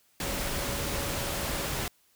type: tone in noise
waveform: sine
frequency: 562 Hz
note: C#5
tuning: 24 cents sharp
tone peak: -41 dBFS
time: 0.23-1.66 s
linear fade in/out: 2 ms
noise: pink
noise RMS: -32 dBFS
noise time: 0.2-1.88 s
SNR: -12 dB
effects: white hiss -66 dBFS RMS until 2.15 s